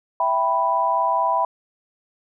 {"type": "chord", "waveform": "sine", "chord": "E minor", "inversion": "none", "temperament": "equal", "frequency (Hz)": [659.3, 784, 987.8], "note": ["E5", "G5", "B5"], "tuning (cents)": [0, 0, 0], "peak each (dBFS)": [-24, -24, -19], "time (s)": [0.2, 1.45], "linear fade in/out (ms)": 2, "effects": []}